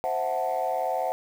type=chord; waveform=sine; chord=F# half-diminished seventh; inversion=second; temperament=equal; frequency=523.3 / 659.3 / 740 / 880 Hz; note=C5 / E5 / F#5 / A5; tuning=0 / 0 / 0 / 0 cents; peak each=-30 / -29 / -27 / -32 dBFS; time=0.04-1.12 s; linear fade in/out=0 ms; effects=tanh soft clip ceiling -18 dBFS + 8-bit